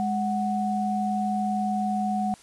sine tone pair together, 207.7 / 740.2 Hz, G#3 / F#5, 0 / 0 cents, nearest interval octave + minor seventh, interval 2200 cents, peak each -26 dBFS, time 0-2.34 s, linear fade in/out 0 ms, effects white hiss -52 dBFS RMS until 2.42 s + resampled to 24000 Hz

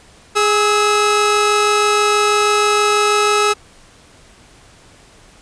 sawtooth tone pair together, 415.3 / 1292.1 Hz, G#4 / E6, 0 / -35 cents, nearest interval octave + minor sixth, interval 1965 cents, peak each -11 dBFS, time 0.35-3.54 s, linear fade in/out 20 ms, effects pink hiss -46 dBFS RMS until 5.41 s + resampled to 22050 Hz

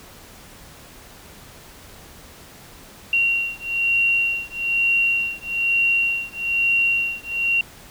sine beating tone pair, 2752 / 2753.1 Hz, F7 / F7, -26 / -25 cents, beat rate 1.1 Hz, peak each -21 dBFS, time 3.13-7.61 s, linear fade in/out 2 ms, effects pink hiss -44 dBFS RMS until 7.9 s

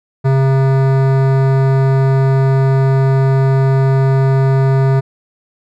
sine tone with hard clipping, 134.3 Hz, C3, 46 cents sharp, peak -11 dBFS, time 0.24-5.01 s, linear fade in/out 20 ms, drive 17 dB, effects none

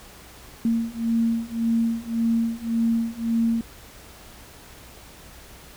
sine beating tone pair, 228.4 / 230.2 Hz, A#3 / A#3, -35 / -22 cents, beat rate 1.8 Hz, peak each -24 / -23 dBFS, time 0.65-3.61 s, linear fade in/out 2 ms, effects added 60 Hz sine -52 dBFS peak until 5.76 s + pink hiss -46 dBFS RMS until 5.76 s

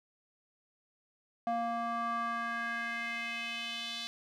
square tone with band-pass filter sweep, 233.1 Hz, A#3, in tune, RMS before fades -36 dBFS, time 1.47-4.07 s, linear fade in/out 0 ms, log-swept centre 770 to 3800 Hz, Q 3.2, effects none

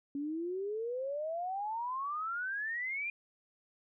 sine exponential sweep, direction up, 277.2 to 2432 Hz, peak -34 dBFS, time 0.15-3.1 s, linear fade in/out 2 ms, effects none

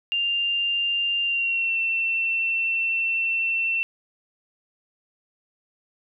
sine tone with pitch glide, 2794 to 2694 Hz, F7 to E7, 0 to +37 cents, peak -21 dBFS, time 0.12-3.83 s, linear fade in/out 0 ms, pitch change -63 cents, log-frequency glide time 1.23-1.76 s, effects none

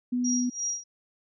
sine tone, 246.9 Hz, B3, in tune, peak -24 dBFS, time 0.12-0.5 s, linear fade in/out 10 ms
sine tone with tremolo, 5710 Hz, F8, 37 cents sharp, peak -26 dBFS, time 0.24-0.84 s, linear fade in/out 10 ms, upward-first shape sine, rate 2.9 Hz, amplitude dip 90%
effects none

